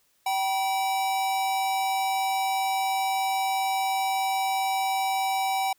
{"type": "tone pair together", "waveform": "square", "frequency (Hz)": [771, 966], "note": ["G5", "B5"], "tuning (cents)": [-29, -39], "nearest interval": "major third", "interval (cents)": 390, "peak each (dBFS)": [-25, -34], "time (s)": [0.26, 5.73], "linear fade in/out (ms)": 5, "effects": ["white hiss -67 dBFS RMS until 5.78 s"]}